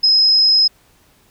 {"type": "tone", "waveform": "sine", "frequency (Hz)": 5110, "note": "D#8", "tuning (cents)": 45, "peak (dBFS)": -9, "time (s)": [0.03, 0.68], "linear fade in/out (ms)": 10, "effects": ["pink hiss -54 dBFS RMS until 1.3 s"]}